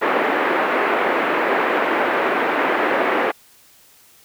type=band-pass noise; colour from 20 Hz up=pink; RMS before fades=-19 dBFS; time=0.01-3.32 s; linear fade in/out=20 ms; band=310 to 2200 Hz; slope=24 dB/octave; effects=white hiss -51 dBFS RMS until 4.24 s